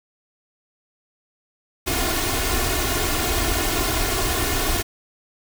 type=noise with comb filter; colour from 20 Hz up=pink; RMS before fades=-22 dBFS; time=1.86-4.83 s; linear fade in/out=20 ms; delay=2.8 ms; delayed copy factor=+0.8; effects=none